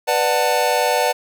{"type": "chord", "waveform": "square", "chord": "B minor seventh", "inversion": "none", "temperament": "just", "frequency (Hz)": [493.9, 592.7, 740.8, 889], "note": ["B4", "D5", "F#5", "A5"], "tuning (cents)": [0, 16, 2, 18], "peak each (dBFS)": -22, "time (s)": [0.07, 1.13], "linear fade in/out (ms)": 20, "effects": []}